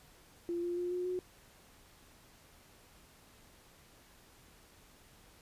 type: tone with pitch steps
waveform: sine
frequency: 344.6 / 349.4 / 354.3 / 359.2 / 364.2 Hz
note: F4 / F4 / F4 / F4 / F#4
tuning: -23 / +1 / +25 / +49 / -27 cents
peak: -33 dBFS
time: 0.49-1.19 s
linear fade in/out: 0 ms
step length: 140 ms
effects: pink hiss -61 dBFS RMS until 5.41 s + resampled to 32000 Hz